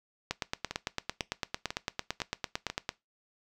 two click trains, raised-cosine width 0.2 ms, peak -13 / -17 dBFS, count 24 / 5, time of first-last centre 0.31-2.891 / 0.71-2.7 s, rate 8.91 / 2.01 Hz, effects noise-tail reverb RT60 0.2 s tail -20 dB re dry

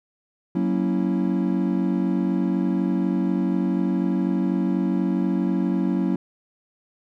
triangle chord, F# dominant seventh, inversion none, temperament equal, 185 / 233.1 / 277.2 / 329.6 Hz, F#3 / A#3 / C#4 / E4, 0 / 0 / 0 / 0 cents, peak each -21 / -25 / -24 / -25 dBFS, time 0.55-6.16 s, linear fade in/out 5 ms, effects none

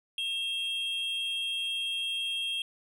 triangle tone pair together, 2703 / 3239 Hz, E7 / G#7, +43 / -44 cents, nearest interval minor third, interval 313 cents, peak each -36 / -29 dBFS, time 0.18-2.62 s, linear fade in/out 2 ms, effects none

